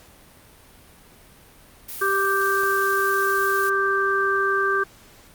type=noise; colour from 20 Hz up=blue; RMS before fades=-34 dBFS; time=1.88-3.7 s; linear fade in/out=10 ms
type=harmonic tone; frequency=392 Hz; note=G4; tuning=in tune; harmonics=1 / 3 / 4; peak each=-24 / -23 / -22 dBFS; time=2.01-4.84 s; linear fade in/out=10 ms
type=click; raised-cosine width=1 ms; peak=-24 dBFS; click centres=2.634 s
effects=pink hiss -50 dBFS RMS until 5.34 s + Opus 48 kbps